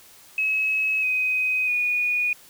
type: tone with pitch steps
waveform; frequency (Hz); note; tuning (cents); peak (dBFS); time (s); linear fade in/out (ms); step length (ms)
sine; 2569 / 2513 / 2459; E7 / D#7 / D#7; -45 / +17 / -21; -20; 0.38-2.33; 2; 650
effects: white hiss -50 dBFS RMS until 2.49 s